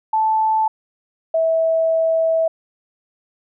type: tone pair in turn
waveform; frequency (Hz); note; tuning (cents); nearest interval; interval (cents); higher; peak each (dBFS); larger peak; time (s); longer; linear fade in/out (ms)
sine; 876 / 650.8; A5 / E5; -8 / -22; perfect fourth; 514; first; -14; neither; 0.13-0.68 / 1.34-2.48; second; 5
effects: none